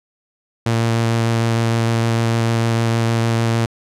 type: tone with vibrato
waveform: sawtooth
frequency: 114.9 Hz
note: A#2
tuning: 25 cents flat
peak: -11 dBFS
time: 0.66-3.66 s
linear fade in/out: 5 ms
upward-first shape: square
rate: 6.6 Hz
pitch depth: 9 cents each way
effects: low-pass 9000 Hz 12 dB/octave